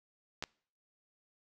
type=clicks; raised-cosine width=0.2 ms; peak=-20 dBFS; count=2; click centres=0.425 / 0.438 s; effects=noise-tail reverb RT60 0.5 s tail -25 dB re dry